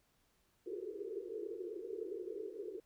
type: band-pass noise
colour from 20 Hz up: pink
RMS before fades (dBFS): -44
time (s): 0.66-2.8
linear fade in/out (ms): 5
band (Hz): 350 to 460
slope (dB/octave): 96
effects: pink hiss -75 dBFS RMS until 2.85 s